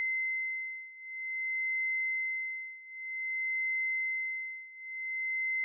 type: beating tone pair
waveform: sine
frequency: 2064 / 2064.53 Hz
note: C7 / C7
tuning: -24 / -24 cents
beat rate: 0.53 Hz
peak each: -34 / -36 dBFS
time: 0-5.64 s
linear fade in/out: 0 ms
effects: none